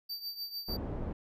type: tone with tremolo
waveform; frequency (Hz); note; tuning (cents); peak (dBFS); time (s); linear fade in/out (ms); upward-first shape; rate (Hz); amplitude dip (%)
square; 4638; D8; -22; -35; 0.09-0.77; 10; triangle; 6.7; 80
type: low-pass noise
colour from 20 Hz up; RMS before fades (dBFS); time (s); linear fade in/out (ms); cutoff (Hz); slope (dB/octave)
pink; -37; 0.68-1.13; 5; 630; 12
effects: none